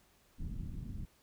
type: low-pass noise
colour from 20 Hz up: pink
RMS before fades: -41 dBFS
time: 0.38-1.06 s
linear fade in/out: 20 ms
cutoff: 220 Hz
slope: 24 dB/octave
effects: pink hiss -68 dBFS RMS until 1.22 s